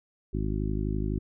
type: harmonic tone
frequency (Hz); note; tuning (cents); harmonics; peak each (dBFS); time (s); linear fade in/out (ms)
51.91; G#1; 0; 1 / 2 / 3 / 4 / 5 / 6 / 7; -30 / -33 / -35 / -36 / -37 / -38 / -38; 0.33-1.19; 10
effects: none